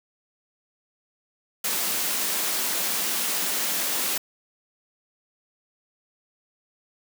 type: high-pass noise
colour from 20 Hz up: white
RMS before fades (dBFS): -26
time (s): 1.64-4.18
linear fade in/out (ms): 5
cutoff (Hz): 170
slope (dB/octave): 48
effects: none